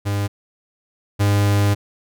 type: tone pair in turn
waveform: 45% pulse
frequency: 101.3 / 101.65 Hz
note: G#2 / G#2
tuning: -43 / -37 cents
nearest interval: unison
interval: 6 cents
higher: second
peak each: -19 / -14 dBFS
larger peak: second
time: 0.05-0.28 / 1.19-1.75 s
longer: second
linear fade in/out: 20 ms
effects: none